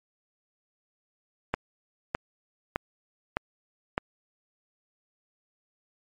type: click train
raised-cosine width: 0.5 ms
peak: -10 dBFS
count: 5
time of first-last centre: 1.54-3.979 s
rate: 1.64 Hz
effects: MP3 64 kbps